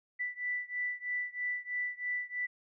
sine beating tone pair, 1975.5 / 1978.6 Hz, B6 / B6, 0 / +3 cents, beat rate 3.1 Hz, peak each -36 / -37 dBFS, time 0.19-2.47 s, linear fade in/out 20 ms, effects none

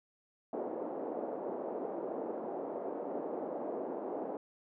white band-pass noise, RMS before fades -39 dBFS, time 0.53-4.37 s, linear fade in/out 2 ms, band 270 to 660 Hz, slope 24 dB/octave, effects none

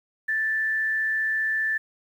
sine tone with frequency modulation, 1760 Hz, A6, in tune, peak -22 dBFS, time 0.28-1.78 s, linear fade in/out 10 ms, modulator 115 Hz, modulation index 0.25, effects 9-bit

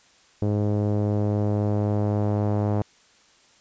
sawtooth tone with low-pass filter sweep, 103.83 Hz, G#2, in tune, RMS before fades -23 dBFS, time 0.42-2.82 s, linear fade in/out 0 ms, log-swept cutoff 490 to 740 Hz, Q 1.4, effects white hiss -57 dBFS RMS until 3.6 s + resampled to 16000 Hz

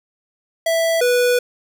square tone pair in turn, 659.3 / 490.9 Hz, E5 / B4, 0 / -10 cents, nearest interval perfect fourth, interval 510 cents, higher first, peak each -16 / -14 dBFS, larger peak second, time 0.66-1.01 / 1.01-1.39 s, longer second, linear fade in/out 5 ms, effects none

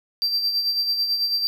triangle tone with tremolo, 4699 Hz, D8, in tune, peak -17 dBFS, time 0.22-1.47 s, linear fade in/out 0 ms, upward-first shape sine, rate 9.1 Hz, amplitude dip 50%, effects none

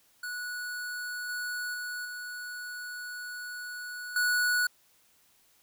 square tone with level steps, 1469 Hz, F#6, 13 cents flat, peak -35 / -33 / -35 / -38 / -25 dBFS, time 0.23-4.67 s, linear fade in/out 5 ms, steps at 1.29 / 1.74 / 2.05 / 4.16 s, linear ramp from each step 2 ms, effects white hiss -65 dBFS RMS until 5.62 s

